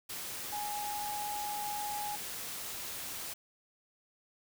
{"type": "tone in noise", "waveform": "sine", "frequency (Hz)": 830.6, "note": "G#5", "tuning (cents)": 0, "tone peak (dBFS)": -36, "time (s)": [0.52, 2.16], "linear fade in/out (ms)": 10, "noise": "white", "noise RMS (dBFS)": -41, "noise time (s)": [0.09, 3.34], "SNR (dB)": 2, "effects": []}